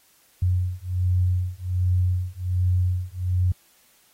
sine beating tone pair, 90.1 / 91.4 Hz, F#2 / F#2, -45 / -21 cents, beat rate 1.3 Hz, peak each -23 dBFS, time 0.42-3.52 s, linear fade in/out 5 ms, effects white hiss -59 dBFS RMS until 4.13 s + AAC 48 kbps

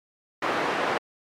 pink band-pass noise, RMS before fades -26 dBFS, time 0.42-0.98 s, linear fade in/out 5 ms, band 390 to 1900 Hz, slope 12 dB/octave, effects MP3 64 kbps

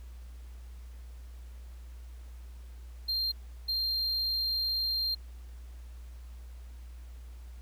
triangle tone bursts at uneven times, 4186 Hz, C8, in tune, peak -27 dBFS, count 2, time 3.08-3.32 / 3.68-5.15 s, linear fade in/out 10 ms, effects added 60 Hz sine -43 dBFS peak until 7.61 s + pink hiss -62 dBFS RMS until 7.61 s

